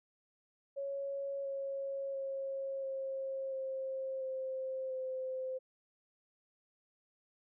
sine tone with pitch steps, 554.4 / 548.3 / 542.4 / 536.4 / 530.6 / 524.8 / 519.1 Hz, C#5 / C#5 / C#5 / C5 / C5 / C5 / C5, 0 / -19 / -38 / +43 / +24 / +5 / -14 cents, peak -36 dBFS, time 0.76-5.59 s, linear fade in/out 20 ms, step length 690 ms, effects none

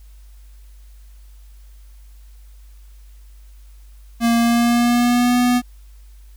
square tone with pitch glide, 233.1 to 245.8 Hz, A#3 to B3, 0 to -8 cents, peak -14 dBFS, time 4.2-5.62 s, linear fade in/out 50 ms, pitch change +92 cents, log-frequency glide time 4.37-5.37 s, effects added 50 Hz sine -40 dBFS peak until 6.36 s + white hiss -58 dBFS RMS until 6.36 s

